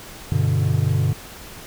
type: chord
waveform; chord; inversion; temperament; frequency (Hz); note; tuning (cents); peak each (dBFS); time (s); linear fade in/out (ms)
triangle; G major; none; equal; 98 / 123.47 / 146.83; G2 / B2 / D3; 0 / 0 / 0; -19; 0.32-1.13; 0
effects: pink hiss -39 dBFS RMS until 1.66 s